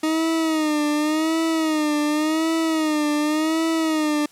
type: tone with vibrato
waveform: 40% pulse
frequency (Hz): 311.1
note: D#4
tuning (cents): 0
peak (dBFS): -18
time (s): 0.03-4.26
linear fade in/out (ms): 5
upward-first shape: sine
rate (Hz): 0.89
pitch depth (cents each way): 81
effects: white hiss -52 dBFS RMS until 4.31 s + low-pass 11000 Hz 12 dB/octave